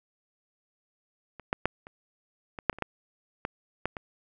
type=clicks; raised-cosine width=0.5 ms; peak=-28 / -11 / -9 / -29 / -22 / -6 / -29 / -27 / -13 / -15 / -13 / -21 dBFS; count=12; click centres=1.397 / 1.529 / 1.656 / 1.869 / 2.588 / 2.697 / 2.729 / 2.786 / 2.823 / 3.451 / 3.856 / 3.968 s; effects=none